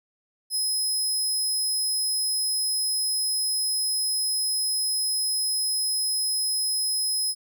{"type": "tone", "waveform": "20% pulse", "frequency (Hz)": 5100, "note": "D#8", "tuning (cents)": 42, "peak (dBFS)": -18, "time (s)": [0.5, 7.35], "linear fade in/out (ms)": 50, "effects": []}